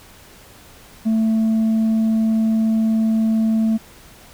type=tone with tanh clipping; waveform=sine; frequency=221.8 Hz; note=A3; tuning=14 cents sharp; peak=-15 dBFS; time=1.05-3.78 s; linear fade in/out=20 ms; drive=2 dB; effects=pink hiss -45 dBFS RMS until 4.33 s